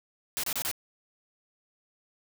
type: noise bursts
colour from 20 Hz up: white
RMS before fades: -31 dBFS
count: 4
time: 0.37-0.714 s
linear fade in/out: 0 ms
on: 65 ms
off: 28 ms
effects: none